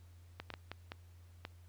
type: clicks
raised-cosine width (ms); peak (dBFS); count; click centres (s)
0.3; -26; 6; 0.4 / 0.503 / 0.539 / 0.716 / 0.919 / 1.451
effects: added 87 Hz sine -55 dBFS peak until 1.68 s + pink hiss -70 dBFS RMS until 1.68 s